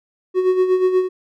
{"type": "tone with tremolo", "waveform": "triangle", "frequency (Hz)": 370, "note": "F#4", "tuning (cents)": 0, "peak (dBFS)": -9, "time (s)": [0.34, 1.09], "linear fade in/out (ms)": 50, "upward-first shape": "sine", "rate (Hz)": 8.3, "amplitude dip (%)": 60, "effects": []}